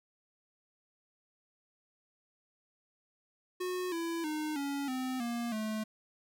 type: tone with pitch steps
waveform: square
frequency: 364.3 / 334.1 / 306.3 / 280.9 / 257.6 / 236.2 / 216.6 Hz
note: F#4 / E4 / D#4 / C#4 / C4 / A#3 / A3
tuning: -27 / +23 / -27 / +23 / -27 / +23 / -27 cents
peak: -34 dBFS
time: 3.6-5.84 s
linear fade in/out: 10 ms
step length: 320 ms
effects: none